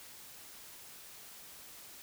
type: silence
effects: white hiss -52 dBFS RMS until 2.02 s